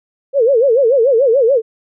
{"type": "tone with vibrato", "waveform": "sine", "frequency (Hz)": 501, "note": "B4", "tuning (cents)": 25, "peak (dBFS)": -8, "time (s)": [0.33, 1.62], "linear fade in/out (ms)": 50, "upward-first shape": "sine", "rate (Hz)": 6.9, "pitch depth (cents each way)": 220, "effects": []}